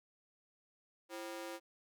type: ring-modulated tone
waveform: sawtooth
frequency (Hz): 435.1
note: A4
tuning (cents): -19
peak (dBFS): -36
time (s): 1.09-1.6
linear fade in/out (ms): 50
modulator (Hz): 97.1
effects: none